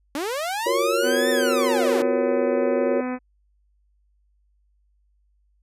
sawtooth linear two-way sweep, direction up then down, 267.2 to 1814 to 267.2 Hz, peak -21 dBFS, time 0.15-2.02 s, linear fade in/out 2 ms, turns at 1.3 s
sine chord, Gb major seventh, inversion third, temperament equal, 349.2 / 370 / 466.2 / 554.4 Hz, F4 / Gb4 / Bb4 / Db5, 0 / 0 / 0 / 0 cents, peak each -28 / -28 / -24 / -23 dBFS, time 0.66-3.01 s, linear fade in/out 5 ms
harmonic tone, 252.3 Hz, B3, 37 cents sharp, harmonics 1 / 2 / 3 / 4 / 5 / 6 / 7 / 8 / 9 / 10, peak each -26 / -32 / -36 / -38 / -40 / -42 / -43 / -44 / -45 / -46 dBFS, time 1.02-3.19 s, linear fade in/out 50 ms
effects added 50 Hz sine -61 dBFS peak until 5.62 s + resampled to 32000 Hz

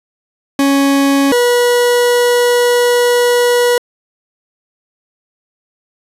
40% pulse tone pair in turn, 277.2 / 485.3 Hz, C#4 / B4, 0 / -30 cents, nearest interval minor seventh, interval 970 cents, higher second, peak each -8 dBFS, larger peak neither, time 0.59-1.32 / 1.32-3.78 s, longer second, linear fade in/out 2 ms, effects resampled to 32000 Hz

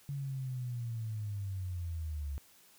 sine linear sweep, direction down, 142.1 to 68.6 Hz, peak -35 dBFS, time 0.09-2.38 s, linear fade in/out 0 ms, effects white hiss -62 dBFS RMS until 2.78 s

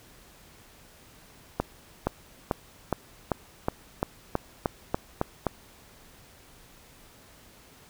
accelerating click train, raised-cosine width 1 ms, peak -10 dBFS, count 12, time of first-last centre 1.6-5.467 s, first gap 470 ms, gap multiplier 0.94, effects pink hiss -54 dBFS RMS until 7.89 s

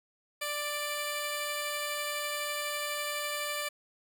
10% pulse tone pair together, 589 / 2344 Hz, D5 / D7, +5 / -4 cents, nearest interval 2 octaves, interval 2391 cents, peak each -25 / -30 dBFS, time 0.41-3.69 s, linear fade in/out 10 ms, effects none

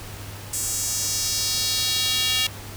square tone with high-pass filter sweep, 254.8 Hz, C4, 46 cents flat, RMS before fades -24 dBFS, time 0.53-2.47 s, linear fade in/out 5 ms, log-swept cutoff 7800 to 3000 Hz, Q 2.3, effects added 100 Hz sine -39 dBFS peak until 2.76 s + pink hiss -39 dBFS RMS until 2.76 s

